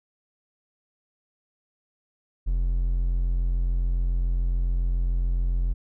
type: tone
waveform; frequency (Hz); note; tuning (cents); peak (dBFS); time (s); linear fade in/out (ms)
triangle; 43.55; F1; -4; -19; 2.46-5.74; 20
effects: none